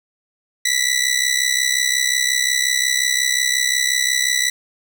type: ring-modulated tone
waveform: 15% pulse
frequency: 1972 Hz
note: B6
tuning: 3 cents flat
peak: -7 dBFS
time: 0.65-4.5 s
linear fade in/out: 5 ms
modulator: 32.8 Hz
effects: none